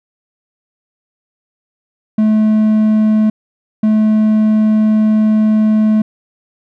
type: tone pair in turn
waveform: triangle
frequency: 215.8 / 215.8 Hz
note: A3 / A3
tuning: -33 / -33 cents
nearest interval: unison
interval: 0 cents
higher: neither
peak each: -6 dBFS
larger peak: neither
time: 2.18-3.3 / 3.83-6.02 s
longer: second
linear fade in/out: 5 ms
effects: none